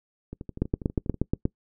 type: two click trains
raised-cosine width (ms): 3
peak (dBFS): -23 / -10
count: 11 / 8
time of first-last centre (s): 0.33-1.143 / 0.62-1.454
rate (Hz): 12.3 / 8.39
effects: noise-tail reverb RT60 0.1 s tail -24 dB re dry